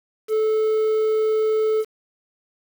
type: tone with quantisation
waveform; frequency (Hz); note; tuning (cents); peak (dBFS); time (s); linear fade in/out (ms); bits
triangle; 435.4; A4; -18; -15; 0.28-1.85; 50; 7
effects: none